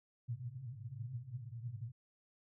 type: band-pass noise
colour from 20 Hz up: pink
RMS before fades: -45 dBFS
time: 0.28-1.92 s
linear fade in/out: 20 ms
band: 110 to 130 Hz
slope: 96 dB/octave
effects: none